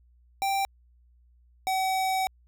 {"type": "tone pair in turn", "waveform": "square", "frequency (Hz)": [784, 758.6], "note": ["G5", "F#5"], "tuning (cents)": [0, 43], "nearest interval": "minor second", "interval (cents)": 57, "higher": "first", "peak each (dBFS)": -25, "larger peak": "neither", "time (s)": [[0.42, 0.65], [1.67, 2.27]], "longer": "second", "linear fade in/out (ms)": 0, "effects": ["added 60 Hz sine -57 dBFS peak until 2.47 s"]}